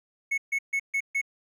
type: tone bursts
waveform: triangle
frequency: 2200 Hz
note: C#7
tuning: 14 cents flat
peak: -22 dBFS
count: 5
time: 0.31-1.215 s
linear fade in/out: 10 ms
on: 69 ms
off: 140 ms
effects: none